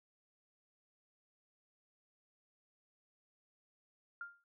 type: tone with exponential decay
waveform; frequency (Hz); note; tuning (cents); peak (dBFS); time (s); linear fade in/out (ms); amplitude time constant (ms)
sine; 1400; F6; +4; -39; 4.21-4.44; 2; 48
effects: none